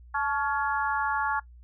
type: harmonic tone with a mistuned harmonic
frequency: 280 Hz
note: C#4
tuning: 18 cents sharp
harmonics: 3 / 4 / 5 / 6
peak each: -29 / -30 / -31 / -32 dBFS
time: 0.14-1.4 s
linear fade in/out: 10 ms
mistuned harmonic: 3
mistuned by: +55 cents
effects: noise-tail reverb RT60 0.1 s tail -20 dB re dry + added 60 Hz sine -47 dBFS peak until 1.63 s